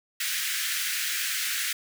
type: high-pass noise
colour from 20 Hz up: pink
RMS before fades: -29 dBFS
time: 0.2-1.73 s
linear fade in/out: 5 ms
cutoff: 1500 Hz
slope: 48 dB/octave
effects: none